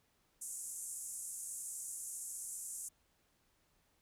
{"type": "band-pass noise", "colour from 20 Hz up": "pink", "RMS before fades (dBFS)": -45, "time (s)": [0.41, 2.89], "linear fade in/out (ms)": 10, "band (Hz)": [7000, 11000], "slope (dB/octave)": 48, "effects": ["pink hiss -75 dBFS RMS until 4.01 s"]}